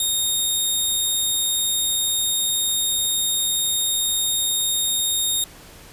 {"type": "tone", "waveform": "15% pulse", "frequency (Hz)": 3702, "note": "A#7", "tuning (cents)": -13, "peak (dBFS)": -12, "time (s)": [0, 5.44], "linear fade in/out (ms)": 2, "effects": ["pink hiss -44 dBFS RMS until 5.92 s", "resampled to 32000 Hz"]}